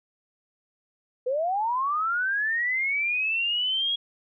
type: linear sweep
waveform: sine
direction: up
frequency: 483 to 3322 Hz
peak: -23 dBFS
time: 1.26-3.96 s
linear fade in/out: 10 ms
effects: none